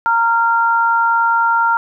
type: tone pair together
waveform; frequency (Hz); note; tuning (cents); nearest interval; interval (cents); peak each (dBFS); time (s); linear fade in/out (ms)
sine; 924.4 / 1385; A#5 / F6; -15 / -15; perfect fifth; 700; -14; 0.06-1.77; 0
effects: none